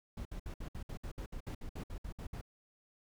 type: noise bursts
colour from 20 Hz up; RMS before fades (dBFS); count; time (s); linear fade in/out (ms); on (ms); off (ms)
brown; -42; 16; 0.17-2.413; 5; 83; 61
effects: none